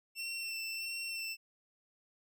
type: tone with vibrato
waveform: 25% pulse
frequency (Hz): 2696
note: E7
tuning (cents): +38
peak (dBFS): -34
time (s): 0.15-1.37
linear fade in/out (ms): 50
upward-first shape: sine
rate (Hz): 1.5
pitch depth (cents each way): 17
effects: none